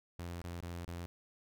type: tone with dropouts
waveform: sawtooth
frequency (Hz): 86.4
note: F2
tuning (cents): -18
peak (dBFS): -37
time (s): 0.19-1.06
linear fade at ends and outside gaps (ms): 0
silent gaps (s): 0.416-0.441 / 0.605-0.626 / 0.849-0.879
effects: none